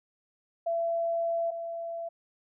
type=tone pair in turn; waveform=sine; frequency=672 / 672 Hz; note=E5 / E5; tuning=+33 / +33 cents; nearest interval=unison; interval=0 cents; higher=neither; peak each=-26 / -33 dBFS; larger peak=first; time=0.66-1.51 / 1.51-2.09 s; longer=first; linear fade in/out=10 ms; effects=none